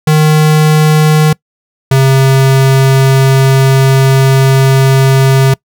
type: tone pair in turn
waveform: square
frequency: 154.1 / 134.09 Hz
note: D#3 / C3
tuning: -16 / +43 cents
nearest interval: major second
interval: 241 cents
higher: first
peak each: -5 dBFS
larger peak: neither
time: 0.07-1.33 / 1.91-5.54 s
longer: second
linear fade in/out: 5 ms
effects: noise-tail reverb RT60 0.1 s tail -24 dB re dry